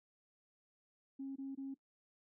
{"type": "tone bursts", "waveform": "sine", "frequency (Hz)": 271.3, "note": "C#4", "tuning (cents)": -37, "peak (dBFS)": -40, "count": 3, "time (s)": [1.19, 1.744], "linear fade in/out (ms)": 10, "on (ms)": 170, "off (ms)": 22, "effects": ["noise-tail reverb RT60 0.1 s tail -18 dB re dry", "tanh soft clip ceiling -36 dBFS"]}